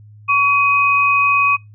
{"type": "tone pair together", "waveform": "sine", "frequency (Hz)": [1126, 2512], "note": ["C#6", "D#7"], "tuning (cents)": [27, 16], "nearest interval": "octave + major second", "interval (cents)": 1389, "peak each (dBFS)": -14, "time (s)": [0.28, 1.57], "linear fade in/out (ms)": 20, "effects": ["noise-tail reverb RT60 0.2 s tail -25 dB re dry", "added 105 Hz sine -39 dBFS peak until 1.74 s"]}